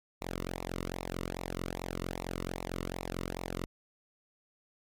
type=tone with flanger; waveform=sawtooth; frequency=44.48 Hz; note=F1; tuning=32 cents sharp; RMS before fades=-38 dBFS; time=0.21-3.66 s; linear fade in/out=10 ms; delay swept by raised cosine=0.63 to 1.25 ms; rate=2.5 Hz; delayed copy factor=-0.85; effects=MP3 96 kbps